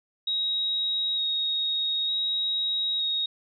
sine tone with vibrato, 3779 Hz, A#7, 23 cents sharp, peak -24 dBFS, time 0.27-3.26 s, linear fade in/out 5 ms, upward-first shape square, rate 0.55 Hz, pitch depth 11 cents each way, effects none

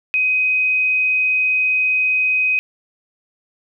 sine tone, 2515 Hz, D#7, 18 cents sharp, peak -14 dBFS, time 0.14-2.59 s, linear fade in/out 0 ms, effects none

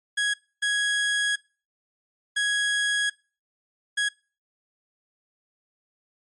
30% pulse tone bursts at uneven times, 1661.2 Hz, G#6, in tune, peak -19 dBFS, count 4, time 0.17-0.34 / 0.62-1.36 / 2.36-3.1 / 3.97-4.09 s, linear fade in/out 10 ms, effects noise-tail reverb RT60 0.4 s tail -25 dB re dry + MP3 48 kbps

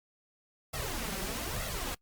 pink noise with flanger, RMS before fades -36 dBFS, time 0.73-1.95 s, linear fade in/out 10 ms, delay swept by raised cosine 1.5 to 5.2 ms, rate 1.1 Hz, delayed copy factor +0.75, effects noise-tail reverb RT60 0.1 s tail -25 dB re dry + Opus 48 kbps

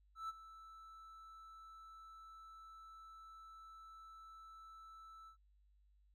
triangle tone with ADSR envelope, 1318.5 Hz, E6, in tune, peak -38 dBFS, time 0.15-5.37 s, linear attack 140 ms, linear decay 27 ms, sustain -15 dB, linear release 96 ms, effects added 50 Hz sine -68 dBFS peak until 6.14 s

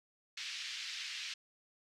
pink band-pass noise, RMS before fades -43 dBFS, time 0.37-1.34 s, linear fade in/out 5 ms, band 2100 to 5500 Hz, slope 24 dB/octave, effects none

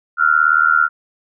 sine tone with amplitude modulation, 1396.9 Hz, F6, in tune, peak -6 dBFS, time 0.17-0.89 s, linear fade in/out 50 ms, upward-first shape sine, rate 78 Hz, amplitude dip 100%, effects none

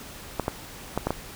clicks, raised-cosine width 1 ms, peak -10 dBFS, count 5, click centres 0.397 / 0.481 / 0.976 / 1.07 / 1.106 s, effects pink hiss -42 dBFS RMS until 1.35 s

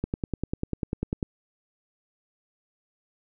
click train, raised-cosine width 3 ms, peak -14 dBFS, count 13, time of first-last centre 0.04-1.228 s, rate 10.1 Hz, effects none

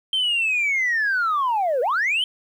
sine linear two-way sweep, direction down then up, 3146 to 466.2 to 3146 Hz, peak -17 dBFS, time 0.13-2.24 s, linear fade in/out 2 ms, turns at 1.81 s, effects tanh soft clip ceiling -16 dBFS + 9-bit

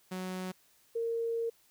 sawtooth / sine tone pair in turn, 185 / 460.9 Hz, F#3 / A#4, 0 / -20 cents, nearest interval octave + major third, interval 1580 cents, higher second, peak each -32 / -30 dBFS, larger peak second, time 0.11-0.52 / 0.95-1.5 s, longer second, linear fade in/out 10 ms, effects white hiss -66 dBFS RMS until 1.7 s

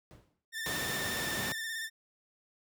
brown noise with exponential decay, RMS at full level -44 dBFS, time 0.11-0.45 s, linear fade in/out 0 ms, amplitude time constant 73 ms
sawtooth tone with vibrato, 1795 Hz, A6, 34 cents sharp, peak -32 dBFS, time 0.52-1.9 s, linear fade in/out 50 ms, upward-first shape square, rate 17 Hz, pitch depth 29 cents each way
pink noise, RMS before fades -36 dBFS, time 0.66-1.52 s, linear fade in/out 0 ms
effects high-pass 100 Hz 12 dB/octave

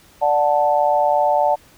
sine chord, D major, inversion none, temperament equal with one note detuned, 587.3 / 735.3 / 880 Hz, D5 / F#5 / A5, 0 / -11 / 0 cents, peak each -18 dBFS, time 0.21-1.56 s, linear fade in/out 20 ms, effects pink hiss -50 dBFS RMS until 1.77 s

